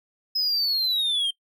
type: linear sweep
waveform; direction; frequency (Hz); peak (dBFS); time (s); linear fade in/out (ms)
triangle; down; 5130 to 3136; -20; 0.35-1.31; 10
effects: noise-tail reverb RT60 0.1 s tail -22 dB re dry